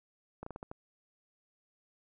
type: slowing click train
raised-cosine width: 1 ms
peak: -28 dBFS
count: 6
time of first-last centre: 0.43-0.715 s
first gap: 34 ms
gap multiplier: 1.26
effects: none